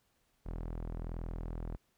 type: tone with low-pass filter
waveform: sawtooth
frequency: 41.2 Hz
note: E1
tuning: in tune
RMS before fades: -40 dBFS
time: 0.45-1.77 s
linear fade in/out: 20 ms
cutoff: 1100 Hz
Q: 0.57
effects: pink hiss -75 dBFS RMS until 1.97 s